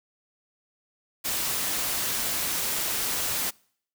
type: noise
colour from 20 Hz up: white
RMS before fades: -28 dBFS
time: 1.24-3.51 s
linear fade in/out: 20 ms
effects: noise-tail reverb RT60 0.6 s tail -26 dB re dry